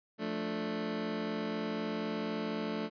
25% pulse chord, D minor, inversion first, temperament just, 176.2 / 220.2 / 293.7 Hz, F3 / A3 / D4, +16 / +2 / 0 cents, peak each -38 / -32 / -36 dBFS, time 0.18-2.9 s, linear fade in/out 50 ms, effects resampled to 11025 Hz

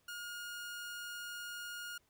sawtooth tone, 1428 Hz, F6, 38 cents sharp, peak -39 dBFS, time 0.08-1.98 s, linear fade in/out 5 ms, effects pink hiss -74 dBFS RMS until 2.09 s

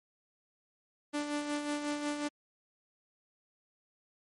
sawtooth tone with tremolo, 293.7 Hz, D4, in tune, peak -27 dBFS, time 1.13-2.29 s, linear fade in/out 20 ms, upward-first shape sine, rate 5.5 Hz, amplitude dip 50%, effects MP3 48 kbps

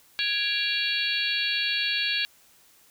harmonic tone with a mistuned harmonic, 554.4 Hz, C#5, in tune, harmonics 3 / 4 / 5 / 6 / 7 / 8, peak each -31 / -31 / -31 / -31 / -31 / -31 dBFS, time 0.19-2.25 s, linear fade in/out 0 ms, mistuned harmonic 4, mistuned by +120 cents, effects white hiss -58 dBFS RMS until 2.9 s

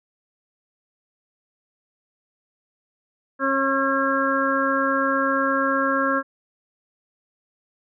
harmonic tone, 271.5 Hz, C#4, 36 cents flat, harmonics 1 / 2 / 4 / 5 / 6, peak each -25 / -25 / -25 / -25 / -25 dBFS, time 3.39-6.23 s, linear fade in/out 50 ms, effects none

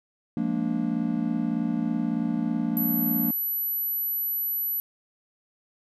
triangle chord, Bb dominant seventh, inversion second, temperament just, 174.81 / 209.8 / 233.1 / 291.4 Hz, F3 / Ab3 / Bb3 / D4, +2 / +18 / 0 / -13 cents, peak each -29 / -30 / -25 / -28 dBFS, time 0.37-3.31 s, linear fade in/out 2 ms
sine tone, 11840 Hz, F#9, in tune, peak -25 dBFS, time 2.77-4.8 s, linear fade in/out 0 ms
effects none

